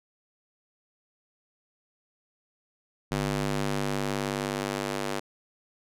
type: tone with high-pass filter sweep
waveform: square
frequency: 49.67 Hz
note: G1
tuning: 24 cents sharp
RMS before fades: -30 dBFS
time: 3.11-5.2 s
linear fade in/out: 10 ms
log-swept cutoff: 140 to 330 Hz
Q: 0.8
effects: low-pass 12000 Hz 12 dB/octave